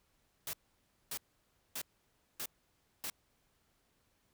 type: noise bursts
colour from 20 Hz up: white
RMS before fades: -40 dBFS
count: 5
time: 0.47-3.1 s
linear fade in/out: 2 ms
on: 62 ms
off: 580 ms
effects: pink hiss -75 dBFS RMS until 4.33 s